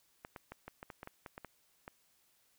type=clicks; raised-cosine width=0.5 ms; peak=-30 dBFS; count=12; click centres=0.249 / 0.362 / 0.52 / 0.68 / 0.829 / 0.902 / 1.031 / 1.074 / 1.262 / 1.379 / 1.447 / 1.879 s; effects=white hiss -72 dBFS RMS until 2.58 s